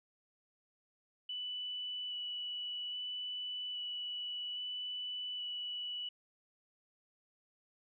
sine tone with vibrato, 2965 Hz, F#7, 3 cents sharp, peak -38 dBFS, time 1.29-6.09 s, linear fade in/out 5 ms, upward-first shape square, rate 0.61 Hz, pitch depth 8 cents each way, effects none

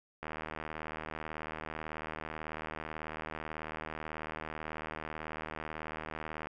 click train, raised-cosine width 0.5 ms, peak -24 dBFS, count 489, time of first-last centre 0.23-6.47 s, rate 78.2 Hz, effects none

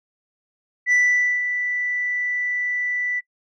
sine tone with ADSR envelope, 1975.5 Hz, B6, in tune, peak -11 dBFS, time 0.86-3.21 s, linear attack 62 ms, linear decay 490 ms, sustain -10 dB, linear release 27 ms, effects noise-tail reverb RT60 0.1 s tail -24 dB re dry + tanh soft clip ceiling -13 dBFS

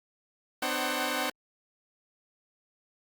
10% pulse tone cluster, 253.4 / 300.6 / 535 / 755 Hz, B3 / D4 / C5 / F#5, +45 / +40 / +38 / +35 cents, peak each -26 dBFS, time 0.62-1.3 s, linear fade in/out 5 ms, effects Opus 48 kbps

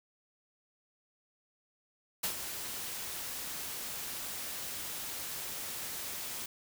white noise with ADSR envelope, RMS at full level -32 dBFS, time 2.23-6.46 s, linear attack 9 ms, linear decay 89 ms, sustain -8 dB, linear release 4 ms, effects none

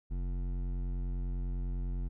sine tone with hard clipping, 45 Hz, F#1, 47 cents flat, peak -34 dBFS, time 0.1-2.09 s, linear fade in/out 20 ms, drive 12 dB, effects none

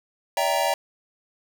square chord, E half-diminished seventh, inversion third, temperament equal with one note detuned, 576.2 / 659.3 / 784 / 932.3 Hz, D5 / E5 / G5 / Bb5, -33 / 0 / 0 / 0 cents, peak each -27 dBFS, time 0.37-0.74 s, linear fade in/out 2 ms, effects none

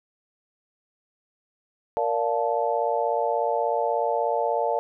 sine chord, Bb major seventh, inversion none, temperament just, 466.2 / 582.7 / 699.2 / 874.1 Hz, Bb4 / D5 / F5 / A5, 0 / -14 / +2 / -12 cents, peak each -27 dBFS, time 1.97-4.79 s, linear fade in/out 0 ms, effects none

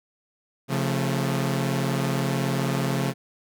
sawtooth chord, Db augmented, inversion none, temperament equal with one note detuned, 135.97 / 174.61 / 220 Hz, Db3 / F3 / A3, -33 / 0 / 0 cents, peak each -21 / -25 / -26 dBFS, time 0.68-3.14 s, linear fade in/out 50 ms, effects none

